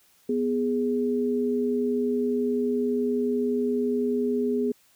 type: tone pair together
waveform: sine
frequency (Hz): 246.9 / 415.2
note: B3 / G#4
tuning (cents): 0 / 0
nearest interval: major sixth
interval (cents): 900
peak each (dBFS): -25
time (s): 0.29-4.72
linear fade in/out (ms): 5
effects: white hiss -61 dBFS RMS until 4.95 s